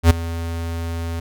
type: tone with ADSR envelope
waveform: square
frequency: 83.5 Hz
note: E2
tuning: 23 cents sharp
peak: -6 dBFS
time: 0.03-1.2 s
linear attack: 73 ms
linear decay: 11 ms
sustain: -18 dB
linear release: 6 ms
effects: none